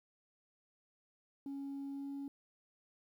sine tone with pitch glide, 277.2 to 278.8 Hz, C#4 to C#4, 0 to +10 cents, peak -38 dBFS, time 1.46-2.28 s, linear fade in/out 2 ms, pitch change +10 cents, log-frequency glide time 1.91-2.09 s, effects tanh soft clip ceiling -39 dBFS + 12-bit

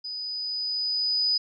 sine tone with level ramp, 4978 Hz, D#8, in tune, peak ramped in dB -32 to -20 dBFS, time 0.04-1.38 s, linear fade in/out 10 ms, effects none

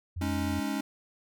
sine tone, 87.31 Hz, F2, in tune, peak -32 dBFS, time 0.16-0.6 s, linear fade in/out 10 ms
square chord, Ab suspended fourth, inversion none, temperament equal, 207.7 / 277.2 / 311.1 Hz, Ab3 / Db4 / Eb4, 0 / 0 / 0 cents, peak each -35 / -33 / -37 dBFS, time 0.21-0.81 s, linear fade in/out 5 ms
effects none

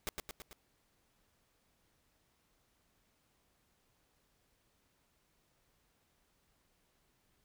pink noise with echo, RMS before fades -37 dBFS, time 0.07-0.09 s, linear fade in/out 0 ms, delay 110 ms, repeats 4, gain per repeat -4 dB, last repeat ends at 0.53 s, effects pink hiss -75 dBFS RMS until 7.44 s

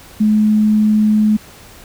sine tone, 213.5 Hz, G#3, 48 cents sharp, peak -9 dBFS, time 0.2-1.37 s, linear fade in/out 10 ms, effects pink hiss -40 dBFS RMS until 1.84 s

